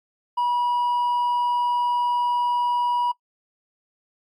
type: tone with hard clipping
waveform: sine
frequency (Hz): 970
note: B5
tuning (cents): -31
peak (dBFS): -20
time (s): 0.37-3.12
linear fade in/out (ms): 10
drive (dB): 2
effects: noise-tail reverb RT60 0.1 s tail -22 dB re dry + MP3 64 kbps